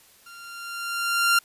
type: tone with level ramp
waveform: sawtooth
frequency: 1388 Hz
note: F6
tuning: 11 cents flat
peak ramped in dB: -40 to -12 dBFS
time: 0.26-1.39 s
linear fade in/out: 5 ms
effects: white hiss -55 dBFS RMS until 1.44 s + resampled to 32000 Hz